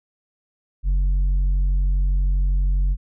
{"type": "tone with tanh clipping", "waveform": "sine", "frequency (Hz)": 46.25, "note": "F#1", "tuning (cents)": 0, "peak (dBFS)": -17, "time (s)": [0.83, 2.97], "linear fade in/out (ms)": 50, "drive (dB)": 4, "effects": []}